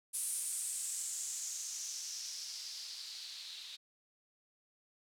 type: noise with low-pass filter sweep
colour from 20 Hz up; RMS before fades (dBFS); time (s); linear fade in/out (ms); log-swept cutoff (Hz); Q
violet; -42; 0.13-3.77; 20; 9800 to 3700; 3.9
effects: none